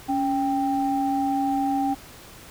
sine tone pair together, 278.6 / 788 Hz, C#4 / G5, +9 / +9 cents, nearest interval octave + tritone, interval 1800 cents, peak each -23 dBFS, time 0.08-1.95 s, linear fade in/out 20 ms, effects tanh soft clip ceiling -13 dBFS + pink hiss -45 dBFS RMS until 2.5 s

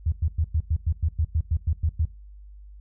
sine tone bursts, 79.1 Hz, D#2, 29 cents sharp, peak -19 dBFS, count 13, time 0.06-2.053 s, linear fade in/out 5 ms, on 61 ms, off 100 ms, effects noise-tail reverb RT60 0.3 s tail -19 dB re dry + added 50 Hz sine -42 dBFS peak until 2.8 s

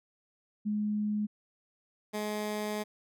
sine / 15% pulse tone pair in turn, 210 / 211 Hz, G#3 / G#3, +19 / +28 cents, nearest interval unison, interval 9 cents, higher second, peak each -28 / -26 dBFS, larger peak second, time 0.65-1.27 / 2.13-2.84 s, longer second, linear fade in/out 20 ms, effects none

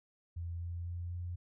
sine tone with pitch steps, 85.2 / 86.09 / 86.99 / 87.9 Hz, F2 / F2 / F2 / F2, -42 / -24 / -6 / +12 cents, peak -37 dBFS, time 0.36-1.36 s, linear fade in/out 10 ms, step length 250 ms, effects none

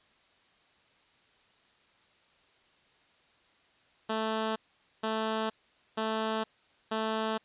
10% pulse tone bursts, 220 Hz, A3, in tune, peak -21 dBFS, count 4, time 4.09-7.38 s, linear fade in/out 10 ms, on 470 ms, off 470 ms, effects white hiss -65 dBFS RMS until 7.44 s + resampled to 8000 Hz

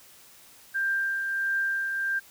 sine tone with tremolo, 1585 Hz, G6, 19 cents sharp, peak -23 dBFS, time 0.74-2.2 s, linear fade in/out 20 ms, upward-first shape triangle, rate 1.5 Hz, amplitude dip 40%, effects white hiss -53 dBFS RMS until 2.3 s

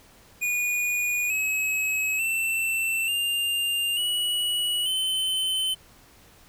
square tone with pitch steps, 2451 / 2562 / 2679 / 2801 / 2928 / 3061 Hz, D#7 / E7 / E7 / F7 / F#7 / G7, -27 / -50 / +27 / +4 / -19 / -42 cents, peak -24 dBFS, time 0.41-5.75 s, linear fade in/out 20 ms, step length 890 ms, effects pink hiss -54 dBFS RMS until 6.48 s

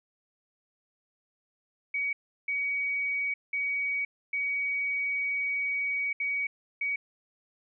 sine tone bursts at uneven times, 2258 Hz, C#7, 31 cents sharp, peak -27 dBFS, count 6, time 1.94-2.13 / 2.48-3.34 / 3.53-4.05 / 4.33-6.13 / 6.2-6.47 / 6.81-6.96 s, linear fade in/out 5 ms, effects none

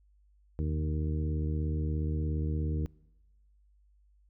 harmonic tone with a mistuned harmonic, 77 Hz, D#2, 17 cents flat, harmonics 1 / 2 / 3 / 4 / 5 / 6, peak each -30 / -34 / -42 / -40 / -46 / -45 dBFS, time 0.59-2.86 s, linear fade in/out 0 ms, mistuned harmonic 1, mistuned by +47 cents, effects noise-tail reverb RT60 1.0 s tail -24 dB re dry + added 50 Hz sine -61 dBFS peak until 4.29 s

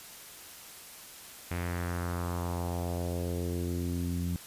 sawtooth tone with low-pass filter sweep, 87.31 Hz, F2, in tune, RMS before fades -33 dBFS, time 1.51-4.36 s, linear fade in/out 0 ms, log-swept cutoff 2300 to 200 Hz, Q 2.3, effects white hiss -48 dBFS RMS until 4.46 s + resampled to 32000 Hz

